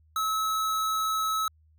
square tone, 1294 Hz, E6, 32 cents flat, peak -26 dBFS, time 0.16-1.48 s, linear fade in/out 2 ms, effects added 78 Hz sine -58 dBFS peak until 1.78 s

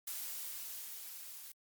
blue noise with level ramp, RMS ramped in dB -41 to -50 dBFS, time 0.07-1.52 s, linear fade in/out 5 ms, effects Opus 48 kbps

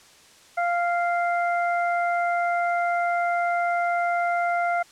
harmonic tone, 696 Hz, F5, 6 cents flat, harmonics 1 / 2 / 3, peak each -22 / -28 / -32 dBFS, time 0.57-4.83 s, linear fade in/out 10 ms, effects white hiss -52 dBFS RMS until 4.91 s + low-pass 8000 Hz 12 dB/octave

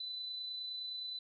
sine tone with amplitude modulation, 4000 Hz, B7, 21 cents sharp, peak -38 dBFS, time 0-1.19 s, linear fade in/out 5 ms, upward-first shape sine, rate 29.6 Hz, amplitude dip 30%, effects none

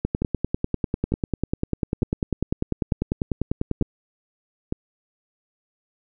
two click trains, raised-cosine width 3 ms, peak -11 / -9 dBFS, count 6 / 39, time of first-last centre 0.22-4.725 / 0.05-3.812 s, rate 1.11 / 10.1 Hz, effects none

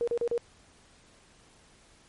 sine tone bursts, 472.6 Hz, A#4, 24 cents sharp, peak -25 dBFS, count 4, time 0.01-0.378 s, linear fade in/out 0 ms, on 65 ms, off 36 ms, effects pink hiss -59 dBFS RMS until 2.08 s + MP3 48 kbps

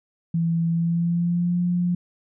sine tone with pitch glide, 166.6 to 176.51 Hz, E3 to F3, +19 to +19 cents, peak -19 dBFS, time 0.34-1.95 s, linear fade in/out 5 ms, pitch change +100 cents, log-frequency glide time 0.7-1.61 s, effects none

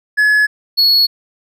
triangle tone pair in turn, 1700 / 4364 Hz, G#6 / C#8, +40 / -28 cents, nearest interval octave + major third, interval 1632 cents, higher second, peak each -7 dBFS, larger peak neither, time 0.17-0.47 / 0.77-1.07 s, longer neither, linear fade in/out 20 ms, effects none

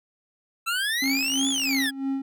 25% pulse exponential two-way sweep, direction up then down, 1318.5 to 3520 to 1636 Hz, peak -20 dBFS, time 0.66-1.91 s, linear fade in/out 20 ms, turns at 1.49 s
triangle tone with tremolo, 270.7 Hz, C#4, 41 cents flat, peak -21 dBFS, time 1.02-2.22 s, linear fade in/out 5 ms, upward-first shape sine, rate 3 Hz, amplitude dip 75%
click train, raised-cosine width 0.2 ms, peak -22 dBFS, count 45, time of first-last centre 1.04-1.859 s, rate 53.7 Hz
effects none

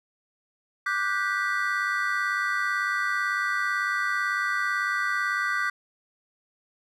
triangle chord, G major seventh, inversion second, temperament just, 1176 / 1470 / 1568 / 1960 Hz, D6 / F#6 / G6 / B6, +2 / -12 / 0 / -14 cents, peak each -28 dBFS, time 0.86-5.7 s, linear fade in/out 5 ms, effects none

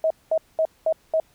sine tone bursts, 639 Hz, D#5, 46 cents sharp, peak -17 dBFS, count 5, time 0.04-1.2 s, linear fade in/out 2 ms, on 64 ms, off 210 ms, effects pink hiss -60 dBFS RMS until 1.34 s

